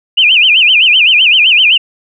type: tone with vibrato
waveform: sine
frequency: 2739 Hz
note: F7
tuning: 34 cents flat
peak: -4 dBFS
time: 0.17-1.78 s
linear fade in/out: 10 ms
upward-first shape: sine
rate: 7.8 Hz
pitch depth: 230 cents each way
effects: none